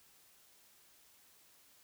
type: silence
effects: white hiss -65 dBFS RMS until 1.83 s